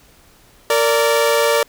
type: tone pair together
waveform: sawtooth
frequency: 461.4 / 581.3 Hz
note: A#4 / D5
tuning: -18 / -18 cents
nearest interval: major third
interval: 400 cents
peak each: -12 dBFS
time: 0.7-1.63 s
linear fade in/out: 2 ms
effects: pink hiss -50 dBFS RMS until 1.68 s